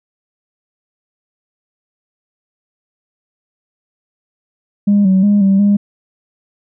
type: tone with pitch steps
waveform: sine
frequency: 203.5 / 189.3 / 204.9 / 194.8 / 203.3 Hz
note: G#3 / F#3 / G#3 / G3 / G#3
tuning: -35 / +40 / -23 / -11 / -37 cents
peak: -6 dBFS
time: 4.87-5.77 s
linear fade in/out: 10 ms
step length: 180 ms
effects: tanh soft clip ceiling -5 dBFS